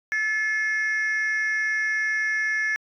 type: tone pair together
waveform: sine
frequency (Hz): 1728.8 / 2145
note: A6 / C7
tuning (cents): -31 / +42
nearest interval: major third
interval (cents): 373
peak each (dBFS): -21 / -25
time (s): 0.12-2.76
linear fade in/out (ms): 0
effects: tanh soft clip ceiling -19 dBFS